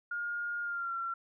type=tone with pitch glide; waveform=sine; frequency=1420 to 1362.9 Hz; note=F6 to F6; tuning=+28 to -43 cents; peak=-33 dBFS; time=0.11-1.14 s; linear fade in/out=5 ms; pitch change=-71 cents; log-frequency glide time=0.62-0.95 s; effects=none